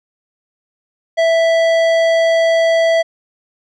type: tone with tanh clipping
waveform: triangle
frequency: 659.3 Hz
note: E5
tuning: in tune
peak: -12 dBFS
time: 1.17-3.03 s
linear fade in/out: 20 ms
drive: 18 dB
effects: none